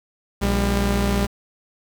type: tone pair together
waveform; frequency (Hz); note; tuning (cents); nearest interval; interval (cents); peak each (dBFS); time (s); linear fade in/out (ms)
sawtooth; 59.31 / 200; A#1 / G3; +31 / +35; octave + major sixth; 2104; -17; 0.41-1.27; 20
effects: 7-bit